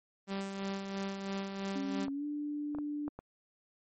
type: tone with tremolo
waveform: sawtooth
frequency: 195.8 Hz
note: G3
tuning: 2 cents flat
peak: -30 dBFS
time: 0.27-2.08 s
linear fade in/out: 50 ms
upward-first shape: sine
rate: 3 Hz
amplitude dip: 45%
type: tone with pitch glide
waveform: sine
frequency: 274.7 to 294.4 Hz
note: C#4 to D4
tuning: -16 to +4 cents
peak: -34 dBFS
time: 1.75-3.09 s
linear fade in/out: 10 ms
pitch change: +120 cents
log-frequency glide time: 2.1-2.25 s
type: clicks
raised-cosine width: 1 ms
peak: -30 dBFS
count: 5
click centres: 2.082 / 2.749 / 2.786 / 3.08 / 3.19 s
effects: MP3 32 kbps